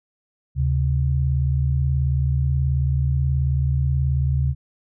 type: tone pair together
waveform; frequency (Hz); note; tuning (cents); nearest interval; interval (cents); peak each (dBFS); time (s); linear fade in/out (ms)
sine; 74.9 / 133.46; D2 / C3; +35 / +35; minor seventh; 1000; -20; 0.55-4.55; 50
effects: none